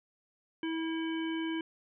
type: harmonic tone with a mistuned harmonic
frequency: 324.5 Hz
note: E4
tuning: 27 cents flat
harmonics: 1 / 3 / 5 / 7 / 9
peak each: -32 / -45 / -44 / -46 / -45 dBFS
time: 0.63-1.61 s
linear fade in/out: 2 ms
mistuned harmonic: 9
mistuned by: +62 cents
effects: none

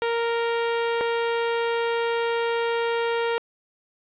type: tone pair in turn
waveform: sawtooth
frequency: 465.3 / 465.3 Hz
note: A#4 / A#4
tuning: -3 / -3 cents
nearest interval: unison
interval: 0 cents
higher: neither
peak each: -18 dBFS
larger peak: neither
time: 0.02-1.01 / 1.01-3.38 s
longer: second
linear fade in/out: 0 ms
effects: resampled to 8000 Hz + 8-bit

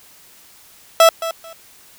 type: tone with echo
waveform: 30% pulse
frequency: 659 Hz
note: E5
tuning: 1 cent flat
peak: -4 dBFS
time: 1-1.09 s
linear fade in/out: 2 ms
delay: 220 ms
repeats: 2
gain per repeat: -14 dB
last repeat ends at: 1.53 s
effects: white hiss -47 dBFS RMS until 1.98 s

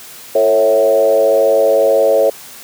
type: tone with frequency modulation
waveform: sine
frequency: 548 Hz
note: C#5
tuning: 20 cents flat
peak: -8 dBFS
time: 0.35-2.3 s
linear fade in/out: 5 ms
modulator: 102 Hz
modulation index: 1.1
effects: white hiss -35 dBFS RMS until 2.63 s + high-pass 100 Hz 12 dB/octave

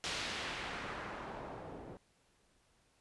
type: noise with low-pass filter sweep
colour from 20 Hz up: white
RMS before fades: -43 dBFS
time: 0.04-1.97 s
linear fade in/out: 0 ms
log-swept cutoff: 4800 to 450 Hz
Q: 0.97
effects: pink hiss -72 dBFS RMS until 3 s + resampled to 24000 Hz

